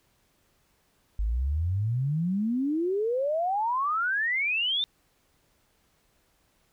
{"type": "exponential sweep", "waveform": "sine", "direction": "up", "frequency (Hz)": [49.79, 3652], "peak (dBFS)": -24, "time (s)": [1.19, 4.84], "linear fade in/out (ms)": 0, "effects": ["pink hiss -68 dBFS RMS until 6.72 s"]}